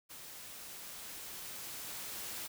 white noise with level ramp, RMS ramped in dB -50 to -42 dBFS, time 0.09-2.48 s, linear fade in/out 20 ms, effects none

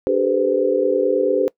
sine tone cluster, 293.8 / 389.4 / 428.9 / 483.9 / 513 Hz, D4 / G4 / A4 / B4 / C5, +1 / -12 / -44 / -35 / -34 cents, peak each -24 / -20 / -22 / -26 / -19 dBFS, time 0.07-1.48 s, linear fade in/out 0 ms, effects noise-tail reverb RT60 0.1 s tail -22 dB re dry

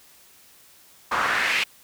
pink noise with band-pass filter sweep, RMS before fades -23 dBFS, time 1.11-1.64 s, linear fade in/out 10 ms, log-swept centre 1100 to 2700 Hz, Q 2.8, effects white hiss -53 dBFS RMS until 1.83 s

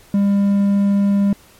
triangle tone, 200.2 Hz, G3, 37 cents sharp, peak -10 dBFS, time 0.14-1.33 s, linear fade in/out 2 ms, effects pink hiss -48 dBFS RMS until 1.59 s + MP3 64 kbps

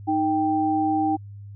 sine tone pair together, 311.1 / 784 Hz, D#4 / G5, 0 / 0 cents, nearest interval octave + major third, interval 1600 cents, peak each -22 dBFS, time 0.07-1.17 s, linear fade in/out 20 ms, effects added 101 Hz sine -37 dBFS peak until 1.55 s

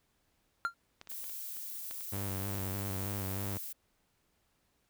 triangle tone with exponential decay, 1385 Hz, F6, 15 cents flat, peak -23 dBFS, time 0.65-0.74 s, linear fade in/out 0 ms, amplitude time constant 19 ms
clicks, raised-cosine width 0.2 ms, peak -30 / -34 / -32 / -32 / -36 / -35 / -27 / -34 dBFS, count 8, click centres 1.014 / 1.073 / 1.117 / 1.242 / 1.296 / 1.568 / 1.911 / 2.008 s
violet noise, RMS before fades -42 dBFS, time 1.09-3.73 s, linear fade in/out 10 ms
sawtooth tone with vibrato, 97.5 Hz, G2, 9 cents flat, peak -32 dBFS, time 2.12-3.58 s, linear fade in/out 10 ms, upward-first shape square, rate 3.2 Hz, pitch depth 37 cents each way
effects pink hiss -75 dBFS RMS until 4.89 s

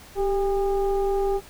sine tone with frequency modulation, 392 Hz, G4, in tune, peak -20 dBFS, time 0.15-1.41 s, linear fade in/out 50 ms, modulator 414 Hz, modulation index 0.79, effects pink hiss -47 dBFS RMS until 1.49 s

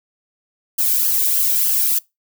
violet noise with flanger, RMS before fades -17 dBFS, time 0.78-1.99 s, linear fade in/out 10 ms, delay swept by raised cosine 0.63 to 1.31 ms, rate 3.3 Hz, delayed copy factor +0.55, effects noise-tail reverb RT60 0.2 s tail -23 dB re dry

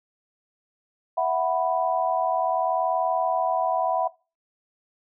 sine chord, E suspended second, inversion none, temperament equal, 659.3 / 740 / 987.8 Hz, E5 / F#5 / B5, 0 / 0 / 0 cents, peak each -24 / -24 / -27 dBFS, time 1.17-4.08 s, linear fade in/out 10 ms, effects noise-tail reverb RT60 0.3 s tail -21 dB re dry

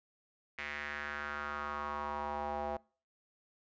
square tone with band-pass filter sweep, 73.42 Hz, D2, in tune, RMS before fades -39 dBFS, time 0.58-2.77 s, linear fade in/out 5 ms, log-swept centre 2100 to 720 Hz, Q 3.6, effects noise-tail reverb RT60 0.4 s tail -25 dB re dry + resampled to 16000 Hz

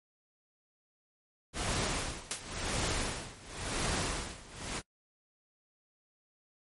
pink noise with tremolo, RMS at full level -32 dBFS, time 1.53-4.82 s, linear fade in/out 50 ms, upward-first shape sine, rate 0.94 Hz, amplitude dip 90%
white noise with exponential decay, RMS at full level -31 dBFS, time 2.31-2.52 s, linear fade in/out 0 ms, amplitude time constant 45 ms
effects noise-tail reverb RT60 0.1 s tail -23 dB re dry + MP3 48 kbps

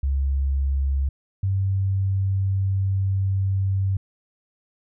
sine tone pair in turn, 68.4 / 96.73 Hz, C#2 / G2, -23 / -23 cents, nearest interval tritone, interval 600 cents, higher second, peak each -19 dBFS, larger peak neither, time 0.03-1.09 / 1.43-3.97 s, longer second, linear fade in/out 5 ms, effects none

